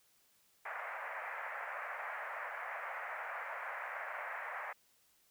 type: band-pass noise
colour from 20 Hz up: white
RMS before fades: -43 dBFS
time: 0.65-4.73 s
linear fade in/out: 5 ms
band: 560 to 2100 Hz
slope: 48 dB/octave
effects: white hiss -71 dBFS RMS until 5.3 s